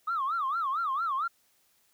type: tone with vibrato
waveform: sine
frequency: 1205 Hz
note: D6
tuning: 44 cents sharp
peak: -26 dBFS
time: 0.07-1.28 s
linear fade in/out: 10 ms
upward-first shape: sine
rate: 4.4 Hz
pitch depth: 240 cents each way
effects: tanh soft clip ceiling -23 dBFS + white hiss -68 dBFS RMS until 1.93 s